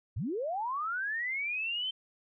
sine linear sweep, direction up, 72.9 to 3120 Hz, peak -31 dBFS, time 0.16-1.91 s, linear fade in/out 10 ms, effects none

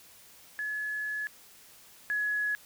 sine tone pair in turn, 1704 / 1687.3 Hz, G#6 / G#6, +44 / +27 cents, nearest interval unison, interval 17 cents, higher first, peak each -31 / -27 dBFS, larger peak second, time 0.59-1.27 / 2.1-2.55 s, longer first, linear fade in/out 0 ms, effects white hiss -55 dBFS RMS until 2.65 s

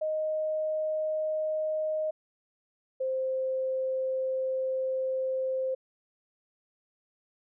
sine tone pair in turn, 622 / 523 Hz, D#5 / C5, -1 / -1 cents, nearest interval minor third, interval 300 cents, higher first, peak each -27 dBFS, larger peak neither, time 0.01-2.11 / 3-5.75 s, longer second, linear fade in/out 10 ms, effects none

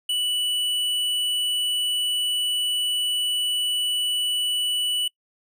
triangle tone with hard clipping, 2960 Hz, F#7, in tune, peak -23 dBFS, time 0.09-5.08 s, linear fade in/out 5 ms, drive 12 dB, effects noise-tail reverb RT60 0.1 s tail -25 dB re dry

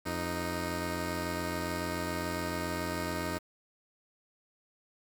10% pulse tone pair together, 87.1 / 310.4 Hz, F2 / D#4, -4 / -4 cents, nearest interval octave + minor seventh, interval 2200 cents, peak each -27 dBFS, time 0.05-3.39 s, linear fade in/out 20 ms, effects 8-bit

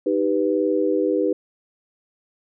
sine chord, Eb augmented, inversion none, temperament equal, 311.1 / 392 / 493.9 Hz, Eb4 / G4 / B4, 0 / 0 / 0 cents, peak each -22 dBFS, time 0.06-1.33 s, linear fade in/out 5 ms, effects none

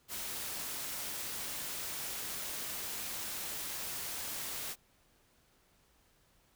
white noise, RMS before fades -40 dBFS, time 0.08-4.76 s, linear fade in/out 50 ms, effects pink hiss -69 dBFS RMS until 6.55 s

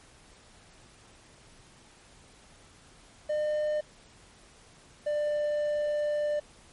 triangle tone pair in turn, 604 / 594 Hz, D5 / D5, +48 / +20 cents, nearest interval unison, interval 28 cents, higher first, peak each -24 dBFS, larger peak neither, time 3.29-3.81 / 5.06-6.4 s, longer second, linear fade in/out 10 ms, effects pink hiss -56 dBFS RMS until 6.72 s + MP3 48 kbps

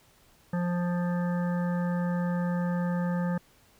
harmonic tone, 175.8 Hz, F3, 12 cents sharp, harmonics 1 / 3 / 5 / 7 / 9 / 10, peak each -26 / -36 / -40 / -43 / -45 / -46 dBFS, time 0.53-3.38 s, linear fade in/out 5 ms, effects pink hiss -61 dBFS RMS until 3.79 s

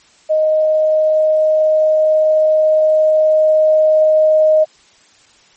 sine tone with level ramp, 622.3 Hz, D#5, in tune, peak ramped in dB -10 to -7 dBFS, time 0.29-4.65 s, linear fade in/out 20 ms, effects white hiss -49 dBFS RMS until 5.56 s + MP3 32 kbps

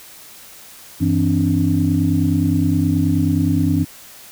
sine tone cluster, 95 / 163.6 / 261.5 / 291 Hz, F#2 / E3 / C4 / D4, +46 / -13 / -1 / -16 cents, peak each -19 dBFS, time 1-3.85 s, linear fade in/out 20 ms, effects tanh soft clip ceiling -4 dBFS + white hiss -41 dBFS RMS until 4.31 s

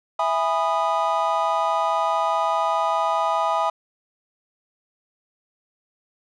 triangle chord, E major seventh, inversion none, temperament just, 659.3 / 824.1 / 988.9 / 1236.1 Hz, E5 / G#5 / B5 / D#6, 0 / -14 / +2 / -12 cents, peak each -23 dBFS, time 0.19-3.7 s, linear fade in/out 5 ms, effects resampled to 22050 Hz

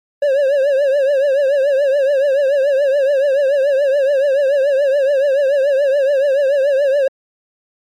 triangle tone with vibrato, 554.4 Hz, C#5, in tune, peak -9 dBFS, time 0.22-7.08 s, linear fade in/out 5 ms, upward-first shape triangle, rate 7 Hz, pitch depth 120 cents each way, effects MP3 64 kbps

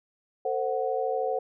sine chord, F# diminished, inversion first, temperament equal with one note detuned, 450.5 / 523.3 / 740 Hz, A4 / C5 / F#5, +41 / 0 / 0 cents, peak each -30 / -29 / -30 dBFS, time 0.45-1.39 s, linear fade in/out 5 ms, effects none

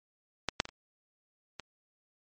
clicks, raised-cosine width 0.2 ms, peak -11 / -6 / -22 / -30 / -22 dBFS, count 5, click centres 0.487 / 0.601 / 0.654 / 0.69 / 1.597 s, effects MP3 32 kbps

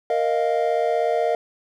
triangle chord, Bb suspended fourth, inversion none, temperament equal, 466.2 / 622.3 / 698.5 Hz, Bb4 / Eb5 / F5, 0 / 0 / 0 cents, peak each -21 dBFS, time 0.1-1.35 s, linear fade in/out 2 ms, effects none

